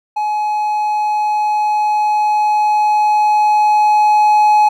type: tone with level ramp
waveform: triangle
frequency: 845 Hz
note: G#5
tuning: 30 cents sharp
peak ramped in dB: -13 to -5 dBFS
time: 0.16-4.69 s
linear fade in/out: 10 ms
effects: none